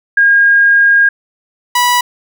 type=tone pair in turn; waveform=sine / sawtooth; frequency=1624 / 979.6 Hz; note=G#6 / B5; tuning=-39 / -14 cents; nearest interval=major sixth; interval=875 cents; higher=first; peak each=-5 dBFS; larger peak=neither; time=0.17-1.09 / 1.75-2.01 s; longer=first; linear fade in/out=5 ms; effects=none